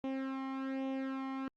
sawtooth tone with flanger, 266.8 Hz, C4, 34 cents sharp, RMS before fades -38 dBFS, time 0.04-1.48 s, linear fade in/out 0 ms, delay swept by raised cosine 0.32 to 0.96 ms, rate 1.2 Hz, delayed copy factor +0.7, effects low-pass 2000 Hz 12 dB/octave + Opus 48 kbps

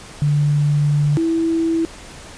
sine tone pair in turn, 146.6 / 328.5 Hz, D3 / E4, -3 / -6 cents, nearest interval octave + major second, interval 1397 cents, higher second, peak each -13 / -15 dBFS, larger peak first, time 0.22-1.17 / 1.17-1.85 s, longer first, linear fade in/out 0 ms, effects pink hiss -38 dBFS RMS until 2.37 s + resampled to 22050 Hz

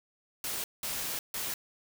white noise bursts at uneven times, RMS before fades -35 dBFS, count 3, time 0.44-0.64 / 0.83-1.19 / 1.34-1.54 s, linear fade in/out 2 ms, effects none

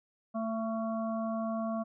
harmonic tone with a mistuned harmonic, 223.5 Hz, A3, 27 cents sharp, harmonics 1 / 3 / 5 / 6, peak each -33 / -35 / -41 / -51 dBFS, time 0.34-1.84 s, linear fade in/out 20 ms, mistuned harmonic 6, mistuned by +38 cents, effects none

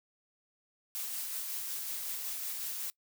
blue noise with tremolo, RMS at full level -37 dBFS, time 0.95-2.9 s, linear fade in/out 0 ms, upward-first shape sine, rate 5.4 Hz, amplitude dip 25%, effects noise-tail reverb RT60 0.1 s tail -22 dB re dry

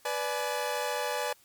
sawtooth chord, G# diminished, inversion first, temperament equal with one note detuned, 493.9 / 587.3 / 848.6 Hz, B4 / D5 / G#5, 0 / 0 / +37 cents, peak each -30 dBFS, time 0.05-1.33 s, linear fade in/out 5 ms, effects white hiss -61 dBFS RMS until 1.44 s + MP3 96 kbps

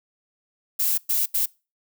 violet noise bursts at uneven times, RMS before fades -22 dBFS, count 3, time 0.79-0.98 / 1.09-1.26 / 1.34-1.46 s, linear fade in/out 10 ms, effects noise-tail reverb RT60 0.3 s tail -24 dB re dry

